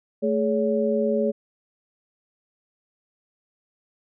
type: tone cluster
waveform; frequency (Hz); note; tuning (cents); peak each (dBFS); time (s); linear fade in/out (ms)
sine; 220.7 / 420.9 / 565; A3 / G#4 / C#5; +5 / +23 / +33; -24; 0.22-1.32; 20
effects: none